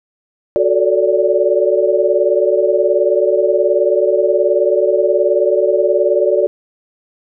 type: chord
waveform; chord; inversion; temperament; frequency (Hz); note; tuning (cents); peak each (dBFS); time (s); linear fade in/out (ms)
sine; D major seventh; first; equal with one note detuned; 370 / 440 / 568.6 / 587.3; F#4 / A4 / C#5 / D5; 0 / 0 / +44 / 0; -16; 0.56-6.47; 0
effects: none